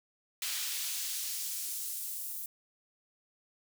pink noise with high-pass filter sweep, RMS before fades -37 dBFS, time 0.42-2.46 s, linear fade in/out 2 ms, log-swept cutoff 2700 to 12000 Hz, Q 0.72, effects none

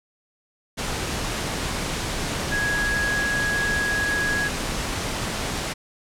sine tone in noise, 1661.2 Hz, G#6, in tune, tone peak -22 dBFS, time 2.51-4.49 s, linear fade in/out 20 ms, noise pink, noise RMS -27 dBFS, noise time 0.77-5.74 s, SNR +2 dB, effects low-pass 9000 Hz 12 dB/octave

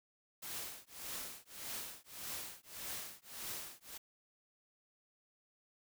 white noise with tremolo, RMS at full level -42 dBFS, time 0.42-3.98 s, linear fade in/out 10 ms, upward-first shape triangle, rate 1.7 Hz, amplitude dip 100%, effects none

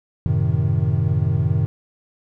triangle chord, F# diminished seventh, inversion none, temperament equal, 92.5 / 110 / 130.81 / 155.56 Hz, F#2 / A2 / C3 / Eb3, 0 / 0 / 0 / 0 cents, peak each -20 dBFS, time 0.26-1.66 s, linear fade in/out 0 ms, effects none

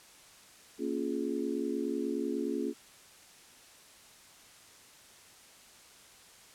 sine chord, Bb minor seventh, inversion none, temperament just, 233.1 / 279.7 / 349.6 / 419.5 Hz, Bb3 / Db4 / F4 / Ab4, 0 / +16 / +2 / +17 cents, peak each -37 / -35 / -36 / -37 dBFS, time 0.78-2.74 s, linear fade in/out 50 ms, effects white hiss -56 dBFS RMS until 6.54 s + low-pass 10000 Hz 12 dB/octave

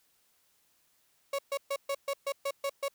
35% pulse tone bursts, 556 Hz, C#5, 5 cents sharp, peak -28 dBFS, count 9, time 1.33-2.883 s, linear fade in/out 5 ms, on 57 ms, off 130 ms, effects white hiss -70 dBFS RMS until 2.94 s

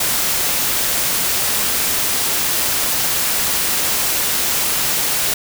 white noise, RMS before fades -18 dBFS, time 0-5.34 s, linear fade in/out 5 ms, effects none

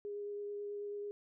sine tone with vibrato, 409.9 Hz, G#4, 23 cents flat, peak -39 dBFS, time 0.05-1.11 s, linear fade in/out 0 ms, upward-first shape sine, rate 9.2 Hz, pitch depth 9 cents each way, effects none

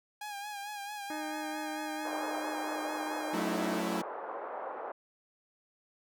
sawtooth tone with vibrato, 820 Hz, G#5, 22 cents flat, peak -35 dBFS, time 0.21-3.34 s, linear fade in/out 5 ms, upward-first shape sine, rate 4.5 Hz, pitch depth 50 cents each way
harmonic tone, 307.3 Hz, D#4, 21 cents flat, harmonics 1 / 2 / 3 / 4 / 5 / 6 / 7, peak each -39 / -44 / -47 / -50 / -49 / -52 / -55 dBFS, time 1.1-3.8 s, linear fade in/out 2 ms
pink band-pass noise, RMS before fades -40 dBFS, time 2.05-4.92 s, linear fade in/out 5 ms, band 470 to 1200 Hz, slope 24 dB/octave
sawtooth chord, F# minor seventh, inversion none, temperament equal with one note detuned, 185 / 220 / 277.2 / 330.8 Hz, F#3 / A3 / C#4 / E4, 0 / 0 / 0 / +6 cents, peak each -33 / -33 / -38 / -32 dBFS, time 3.33-4.02 s, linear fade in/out 10 ms
effects none

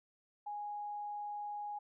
sine tone, 828 Hz, G#5, 5 cents flat, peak -39 dBFS, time 0.46-1.79 s, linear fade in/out 10 ms, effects none

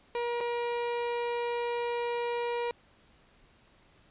30% pulse tone with dropouts, 476.4 Hz, A#4, 38 cents sharp, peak -27 dBFS, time 0.15-2.71 s, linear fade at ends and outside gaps 1 ms, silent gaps 0.405-0.409 s, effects pink hiss -62 dBFS RMS until 4.1 s + resampled to 8000 Hz

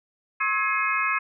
sine tone cluster, 1079 / 1291 / 1671 / 2145 / 2526 Hz, C#6 / E6 / G#6 / C7 / D#7, -47 / -37 / +10 / +42 / +26 cents, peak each -28 dBFS, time 0.4-1.19 s, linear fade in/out 10 ms, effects none

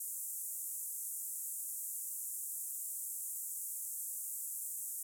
pink band-pass noise, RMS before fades -42 dBFS, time 0-5.03 s, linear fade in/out 5 ms, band 7500 to 15000 Hz, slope 48 dB/octave, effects none

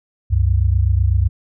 sine tone pair together, 67.6 / 95.6 Hz, C#2 / G2, -43 / -43 cents, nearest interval tritone, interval 600 cents, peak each -15 dBFS, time 0.3-1.29 s, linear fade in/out 20 ms, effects none

